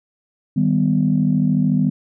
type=chord; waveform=sine; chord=Eb augmented; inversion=none; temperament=equal with one note detuned; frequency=155.56 / 196 / 249.5 Hz; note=Eb3 / G3 / B3; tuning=0 / 0 / +18 cents; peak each=-18 dBFS; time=0.56-1.9 s; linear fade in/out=10 ms; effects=tanh soft clip ceiling -5 dBFS